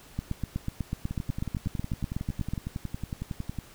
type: two click trains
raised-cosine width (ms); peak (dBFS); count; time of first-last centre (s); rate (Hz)
5; -20 / -17; 28 / 20; 1.11-3.587 / 0.19-2.536; 10.9 / 8.1
effects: pink hiss -52 dBFS RMS until 3.74 s